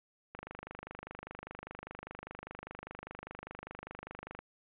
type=click train; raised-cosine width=0.5 ms; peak=-28 dBFS; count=102; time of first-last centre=0.35-4.39 s; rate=25 Hz; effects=resampled to 8000 Hz